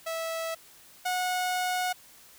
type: tone pair in turn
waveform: sawtooth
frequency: 654 / 730.2 Hz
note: E5 / F#5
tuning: -14 / -23 cents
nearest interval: major second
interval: 191 cents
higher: second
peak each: -27 / -23 dBFS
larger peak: second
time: 0.06-0.55 / 1.05-1.93 s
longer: second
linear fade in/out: 10 ms
effects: white hiss -54 dBFS RMS until 2.38 s